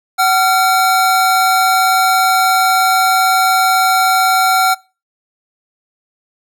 square tone pair together, 753.2 / 1379 Hz, F#5 / F6, +31 / -22 cents, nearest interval minor seventh, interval 1047 cents, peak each -13 dBFS, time 0.18-4.75 s, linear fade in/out 20 ms, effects noise-tail reverb RT60 0.3 s tail -23 dB re dry

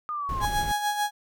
sine linear sweep, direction down, 1232 to 1021 Hz, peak -28 dBFS, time 0.09-0.45 s, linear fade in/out 0 ms
brown noise, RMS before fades -32 dBFS, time 0.29-0.72 s, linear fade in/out 2 ms
35% pulse tone with tremolo, 830.6 Hz, G#5, in tune, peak -21 dBFS, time 0.4-1.11 s, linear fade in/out 50 ms, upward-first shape sine, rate 6.8 Hz, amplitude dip 55%
effects none

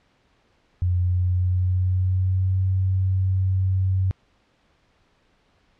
sine tone with pitch glide, 89.5 to 94.28 Hz, F2 to F#2, +43 to +33 cents, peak -18 dBFS, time 0.82-4.11 s, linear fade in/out 0 ms, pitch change +90 cents, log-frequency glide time 1-2.62 s, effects pink hiss -63 dBFS RMS until 5.79 s + low-pass 4000 Hz 12 dB/octave

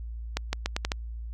accelerating click train, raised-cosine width 0.2 ms, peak -10 dBFS, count 6, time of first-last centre 0.37-0.918 s, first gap 160 ms, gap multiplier 0.81, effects added 57 Hz sine -34 dBFS peak until 1.33 s

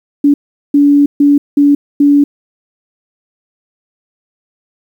sine tone bursts at uneven times, 286.7 Hz, D4, 42 cents flat, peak -4 dBFS, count 5, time 0.24-0.34 / 0.74-1.06 / 1.2-1.38 / 1.57-1.75 / 2-2.24 s, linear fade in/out 5 ms, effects 7-bit

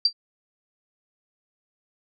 sine tone with exponential decay, 4699 Hz, D8, in tune, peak -12 dBFS, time 0.05-0.13 s, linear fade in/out 5 ms, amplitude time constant 16 ms, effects none

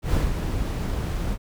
brown noise with ADSR envelope, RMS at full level -20 dBFS, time 0.02-1.38 s, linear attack 110 ms, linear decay 170 ms, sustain -6 dB, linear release 55 ms, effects none

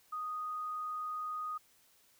sine tone, 1242 Hz, D#6, 3 cents flat, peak -36 dBFS, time 0.12-1.58 s, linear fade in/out 10 ms, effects white hiss -67 dBFS RMS until 2.19 s

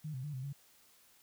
sine tone with pitch steps, 153.5 / 129.1 / 148.4 / 129.3 / 140.1 Hz, D#3 / C3 / D3 / C3 / C#3, -23 / -23 / +18 / -20 / +19 cents, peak -38 dBFS, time 0.04-0.53 s, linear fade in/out 10 ms, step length 98 ms, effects white hiss -65 dBFS RMS until 1.22 s

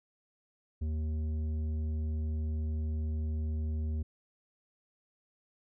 sine tone with tanh clipping, 77.78 Hz, D#2, in tune, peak -32 dBFS, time 0.81-4.03 s, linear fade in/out 10 ms, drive 9 dB, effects none

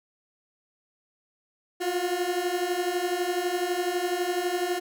30% pulse beating tone pair, 349.2 / 361.2 Hz, F4 / F#4, 0 / -42 cents, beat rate 12 Hz, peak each -27 / -25 dBFS, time 1.8-4.8 s, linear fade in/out 20 ms, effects none

